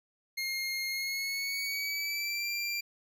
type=tone with pitch glide; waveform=25% pulse; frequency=2136 to 2370 Hz; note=C7 to D7; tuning=+35 to +15 cents; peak=-28 dBFS; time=0.37-2.81 s; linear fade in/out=10 ms; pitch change=+180 cents; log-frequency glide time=0.88-2.5 s; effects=none